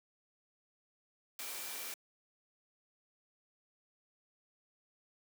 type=tone in noise; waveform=sine; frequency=2349 Hz; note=D7; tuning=in tune; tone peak=-54 dBFS; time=1.39-1.94 s; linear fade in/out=2 ms; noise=white; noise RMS=-43 dBFS; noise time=1.39-1.94 s; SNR=-14 dB; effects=high-pass 300 Hz 12 dB/octave